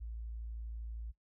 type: tone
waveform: sine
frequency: 56.3 Hz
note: A1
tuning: 40 cents sharp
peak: -40 dBFS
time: 0-1.12 s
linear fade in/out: 20 ms
effects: noise-tail reverb RT60 0.1 s tail -17 dB re dry